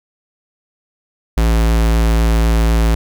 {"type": "tone", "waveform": "square", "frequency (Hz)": 56, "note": "A1", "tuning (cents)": 31, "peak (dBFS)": -11, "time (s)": [1.37, 2.95], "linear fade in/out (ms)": 5, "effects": []}